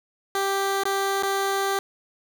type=tone with dropouts; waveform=15% pulse; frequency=392.4 Hz; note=G4; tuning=2 cents sharp; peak=-16 dBFS; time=0.35-1.79 s; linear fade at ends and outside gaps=1 ms; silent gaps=0.835-0.854 / 1.225-1.232 s; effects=none